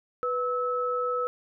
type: tone pair together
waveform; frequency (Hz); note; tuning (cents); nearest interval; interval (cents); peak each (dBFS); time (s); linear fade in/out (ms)
sine; 493.9 / 1298.9; B4 / E6; 0 / -26; octave + perfect fourth; 1674; -28; 0.23-1.27; 0
effects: none